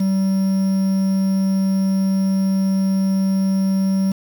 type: tone with quantisation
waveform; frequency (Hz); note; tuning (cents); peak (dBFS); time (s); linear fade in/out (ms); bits
triangle; 192.3; G3; -33; -13; 0-4.12; 5; 6
effects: none